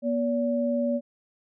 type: tone pair together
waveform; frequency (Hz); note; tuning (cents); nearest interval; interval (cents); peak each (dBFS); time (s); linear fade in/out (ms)
sine; 240.7 / 572.2; B3 / D5; -44 / -45; octave + minor third; 1499; -25 / -26; 0.02-1.01; 50
effects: none